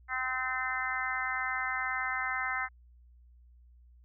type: harmonic tone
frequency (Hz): 257.8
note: C4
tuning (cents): -26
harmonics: 3 / 4 / 5 / 6 / 7 / 8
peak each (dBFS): -40 / -40 / -37 / -37 / -37 / -36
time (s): 0.08-2.69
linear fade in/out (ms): 50
effects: added 60 Hz sine -55 dBFS peak until 4.04 s